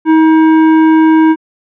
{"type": "tone with hard clipping", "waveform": "triangle", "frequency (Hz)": 318, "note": "D#4", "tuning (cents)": 38, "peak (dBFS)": -6, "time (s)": [0.05, 1.36], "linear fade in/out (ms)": 50, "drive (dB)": 17, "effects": ["low-pass 2000 Hz 12 dB/octave"]}